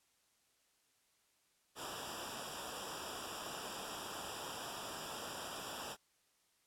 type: noise with comb filter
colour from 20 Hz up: pink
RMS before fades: -45 dBFS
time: 1.75-5.97 s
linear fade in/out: 50 ms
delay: 0.47 ms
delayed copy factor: -1
effects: white hiss -75 dBFS RMS until 6.66 s + low-pass 11000 Hz 12 dB/octave